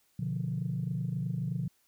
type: chord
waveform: sine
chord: B diminished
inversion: none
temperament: equal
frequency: 123.47 / 146.83 / 174.61 Hz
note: B2 / D3 / F3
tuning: 0 / 0 / 0 cents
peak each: -34 dBFS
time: 0.19-1.68 s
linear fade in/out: 5 ms
effects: tanh soft clip ceiling -23 dBFS + white hiss -70 dBFS RMS until 1.87 s